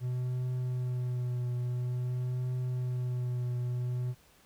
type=tone with vibrato; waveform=triangle; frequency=124.6 Hz; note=B2; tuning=16 cents sharp; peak=-28 dBFS; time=0-4.15 s; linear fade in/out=50 ms; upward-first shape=triangle; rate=0.49 Hz; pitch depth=27 cents each way; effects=pink hiss -62 dBFS RMS until 4.45 s